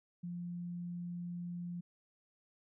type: tone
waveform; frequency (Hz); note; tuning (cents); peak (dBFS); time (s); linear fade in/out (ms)
sine; 174.61; F3; 0; -39; 0.23-1.81; 10
effects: none